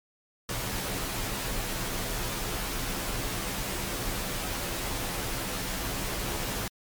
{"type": "noise with comb filter", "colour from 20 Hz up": "pink", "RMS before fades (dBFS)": -32, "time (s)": [0.49, 6.68], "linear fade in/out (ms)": 2, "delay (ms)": 13, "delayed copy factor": -0.65, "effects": ["MP3 96 kbps"]}